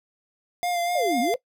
square tone with vibrato, 700 Hz, F5, 4 cents sharp, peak -24 dBFS, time 0.63-1.34 s, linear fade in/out 0 ms, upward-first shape sine, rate 4.1 Hz, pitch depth 27 cents each way
sine exponential two-way sweep, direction down then up, 651 to 226.8 to 541 Hz, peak -23 dBFS, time 0.95-1.36 s, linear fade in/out 5 ms, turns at 1.2 s
effects noise-tail reverb RT60 0.1 s tail -21 dB re dry

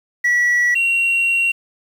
sine tone pair in turn, 1940 / 2744 Hz, B6 / F7, -31 / -31 cents, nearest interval tritone, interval 600 cents, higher second, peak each -10 / -12 dBFS, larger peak first, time 0.24-0.75 / 0.75-1.52 s, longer second, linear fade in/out 10 ms, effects tanh soft clip ceiling -12 dBFS + 7-bit

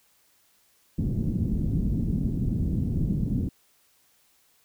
white low-pass noise, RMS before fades -26 dBFS, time 0.98-3.49 s, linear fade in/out 5 ms, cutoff 230 Hz, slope 24 dB/octave, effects white hiss -64 dBFS RMS until 4.64 s

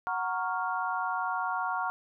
sine chord, Gb major seventh, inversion none, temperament equal, 740 / 932.3 / 1108.7 / 1396.9 Hz, Gb5 / Bb5 / Db6 / F6, 0 / 0 / 0 / 0 cents, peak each -34 dBFS, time 0.07-1.9 s, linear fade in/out 0 ms, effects none

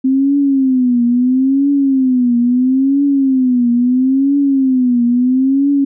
sine tone with vibrato, 259.9 Hz, C4, 11 cents flat, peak -9 dBFS, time 0.04-5.85 s, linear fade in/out 10 ms, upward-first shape triangle, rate 0.75 Hz, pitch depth 160 cents each way, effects none

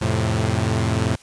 sawtooth chord, F major, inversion none, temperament equal, 87.31 / 110 / 130.81 Hz, F2 / A2 / C3, 0 / 0 / 0 cents, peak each -20 / -17 / -21 dBFS, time 0.01-1.16 s, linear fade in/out 10 ms, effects white hiss -49 dBFS RMS until 1.22 s + resampled to 22050 Hz

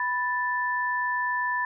sine tone pair together, 987.8 / 1760 Hz, B5 / A6, 0 / 0 cents, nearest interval minor seventh, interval 1000 cents, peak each -27 dBFS, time 0-1.65 s, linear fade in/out 2 ms, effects none

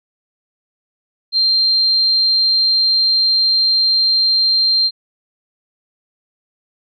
sine tone, 4169 Hz, C8, 7 cents flat, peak -11 dBFS, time 1.32-4.91 s, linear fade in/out 50 ms, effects none

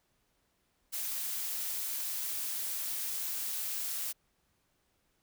blue noise, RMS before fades -36 dBFS, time 0.92-4.13 s, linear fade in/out 20 ms, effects pink hiss -75 dBFS RMS until 5.22 s

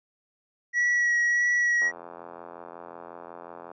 triangle tone with vibrato, 1924 Hz, B6, 46 cents flat, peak -19 dBFS, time 0.73-1.92 s, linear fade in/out 50 ms, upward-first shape sine, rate 1.6 Hz, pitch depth 14 cents each way
click train, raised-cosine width 1 ms, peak -25 dBFS, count 163, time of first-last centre 1.82-3.715 s, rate 85.5 Hz
effects high-pass 400 Hz 12 dB/octave + resampled to 16000 Hz

